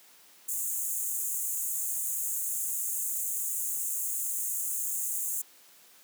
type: high-pass noise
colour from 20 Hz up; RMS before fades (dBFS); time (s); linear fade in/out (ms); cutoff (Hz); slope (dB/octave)
pink; -32; 0.48-5.42; 10; 6600; 96
effects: white hiss -57 dBFS RMS until 6.03 s + high-pass 200 Hz 12 dB/octave